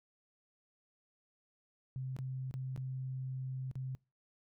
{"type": "tone with dropouts", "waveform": "sine", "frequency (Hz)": 130.6, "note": "C3", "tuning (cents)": -3, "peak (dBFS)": -37, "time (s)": [1.96, 3.95], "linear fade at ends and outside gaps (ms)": 0, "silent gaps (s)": [[2.165, 2.188], [2.511, 2.54], [2.762, 2.776], [3.713, 3.755]], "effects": ["noise-tail reverb RT60 0.3 s tail -26 dB re dry"]}